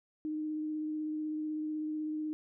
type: tone with vibrato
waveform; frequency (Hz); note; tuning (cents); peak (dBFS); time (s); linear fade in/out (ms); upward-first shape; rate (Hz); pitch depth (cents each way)
sine; 307.6; D#4; -20; -33; 0.25-2.33; 0; triangle; 16; 15
effects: none